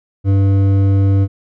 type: tone with hard clipping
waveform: triangle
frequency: 98 Hz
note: G2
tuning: in tune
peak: -11 dBFS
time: 0.24-1.28 s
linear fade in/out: 50 ms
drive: 13 dB
effects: none